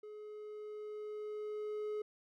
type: tone with level ramp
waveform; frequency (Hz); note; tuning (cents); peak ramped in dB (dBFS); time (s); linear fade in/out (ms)
triangle; 423.3; G#4; +33; -45 to -34; 0.03-2.02; 5
effects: none